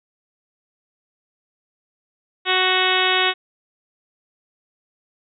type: harmonic tone with a mistuned harmonic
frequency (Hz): 371.4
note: F#4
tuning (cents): +7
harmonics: 1 / 2 / 3 / 4 / 5 / 6 / 7 / 8 / 9 / 10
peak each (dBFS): -25 / -25 / -25 / -25 / -25 / -25 / -25 / -25 / -25 / -25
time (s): 2.45-3.34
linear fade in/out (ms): 50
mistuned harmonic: 6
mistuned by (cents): -24
effects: none